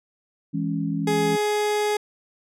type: chord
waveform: sine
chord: C# minor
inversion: first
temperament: equal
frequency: 164.81 / 207.7 / 277.2 Hz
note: E3 / G#3 / C#4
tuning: 0 / 0 / 0 cents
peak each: -26 / -29 / -27 dBFS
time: 0.53-1.37 s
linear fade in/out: 20 ms
type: tone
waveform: 30% pulse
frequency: 418.8 Hz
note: G#4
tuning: 15 cents sharp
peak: -18 dBFS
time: 1.07-1.97 s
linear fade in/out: 5 ms
effects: low-pass 12000 Hz 12 dB/octave